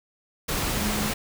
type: tone in noise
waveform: sine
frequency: 209.6 Hz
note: G#3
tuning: 16 cents sharp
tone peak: -28 dBFS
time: 0.76-1.11 s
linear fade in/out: 10 ms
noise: pink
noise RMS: -27 dBFS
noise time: 0.48-1.14 s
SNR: -4 dB
effects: none